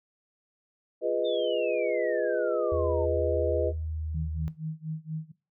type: chord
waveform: sine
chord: F half-diminished seventh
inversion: none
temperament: equal with one note detuned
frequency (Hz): 349.2 / 415.3 / 495.3 / 622.3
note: F4 / Ab4 / Cb5 / Eb5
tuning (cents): 0 / 0 / +5 / 0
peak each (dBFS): -32 / -31 / -28 / -29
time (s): 1.01-3.73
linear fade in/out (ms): 50
type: exponential sweep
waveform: sine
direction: down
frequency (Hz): 3662 to 880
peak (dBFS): -37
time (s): 1.24-3.06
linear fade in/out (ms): 20
type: tone with pitch glide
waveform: sine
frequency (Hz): 81.5 to 77.82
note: E2 to D#2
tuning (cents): -19 to +1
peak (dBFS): -30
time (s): 2.72-4.48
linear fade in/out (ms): 0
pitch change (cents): -80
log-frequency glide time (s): 3.01-4.25
type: tone with tremolo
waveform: sine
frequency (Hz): 157.6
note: D#3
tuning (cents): +23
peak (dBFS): -29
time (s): 4.14-5.32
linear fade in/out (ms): 10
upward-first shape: sine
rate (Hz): 4.2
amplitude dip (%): 95
effects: noise-tail reverb RT60 0.3 s tail -19 dB re dry